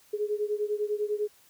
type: beating tone pair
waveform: sine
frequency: 415.3 / 425.3 Hz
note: G#4 / G#4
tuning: 0 / +41 cents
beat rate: 10 Hz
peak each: -29 / -31 dBFS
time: 0.13-1.28 s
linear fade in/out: 10 ms
effects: white hiss -60 dBFS RMS until 1.49 s